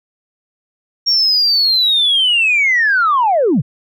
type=linear sweep; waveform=sine; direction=down; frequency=5588 to 103.83 Hz; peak=-9 dBFS; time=1.06-3.62 s; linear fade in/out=20 ms; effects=tanh soft clip ceiling -6 dBFS